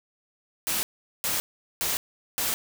white noise bursts, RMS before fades -27 dBFS, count 4, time 0.67-2.54 s, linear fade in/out 0 ms, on 160 ms, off 410 ms, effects none

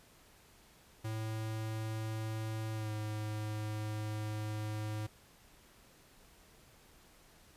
square tone with pitch glide, 110 to 107.12 Hz, A2 to A2, 0 to -46 cents, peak -37 dBFS, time 1.04-5.07 s, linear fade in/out 10 ms, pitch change -46 cents, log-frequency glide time 2.73-2.92 s, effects pink hiss -62 dBFS RMS until 7.56 s + resampled to 32000 Hz

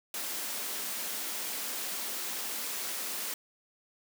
white high-pass noise, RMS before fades -36 dBFS, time 0.14-3.34 s, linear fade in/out 2 ms, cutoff 180 Hz, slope 96 dB/octave, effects none

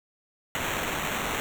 blue noise with sample-and-hold, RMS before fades -30 dBFS, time 0.55-1.4 s, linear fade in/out 0 ms, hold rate 4900 Hz, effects none

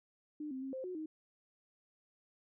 sine tone with pitch steps, 300.4 / 261.7 / 267.8 / 523 / 365.3 / 312.9 Hz, D4 / C4 / C4 / C5 / F#4 / D#4, +39 / 0 / +40 / -1 / -22 / +10 cents, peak -39 dBFS, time 0.4-1.06 s, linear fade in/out 5 ms, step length 110 ms, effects none

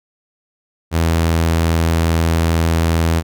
sawtooth tone, 82.41 Hz, E2, in tune, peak -9 dBFS, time 0.91-3.23 s, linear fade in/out 50 ms, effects none

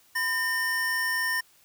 square tone pair together, 1005 / 1817.8 Hz, B5 / A#6, +30 / -44 cents, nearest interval minor seventh, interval 1026 cents, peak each -36 / -26 dBFS, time 0.15-1.41 s, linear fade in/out 10 ms, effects white hiss -60 dBFS RMS until 1.64 s

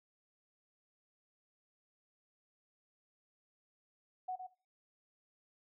sine tone with echo, 740 Hz, F#5, in tune, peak -36 dBFS, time 4.28-4.36 s, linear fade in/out 10 ms, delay 110 ms, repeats 1, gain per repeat -6 dB, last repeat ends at 4.47 s, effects noise-tail reverb RT60 0.3 s tail -17 dB re dry

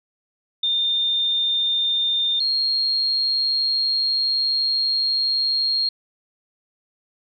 sine tone pair in turn, 3617 / 4247 Hz, A7 / C8, +47 / +25 cents, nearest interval minor third, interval 278 cents, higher second, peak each -18 dBFS, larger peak neither, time 0.63-2.4 / 2.4-5.89 s, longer second, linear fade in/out 5 ms, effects none

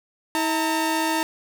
sawtooth tone pair together, 321.7 / 910 Hz, E4 / A#5, -42 / -42 cents, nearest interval octave + tritone, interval 1800 cents, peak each -20 dBFS, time 0.35-1.23 s, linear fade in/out 0 ms, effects none

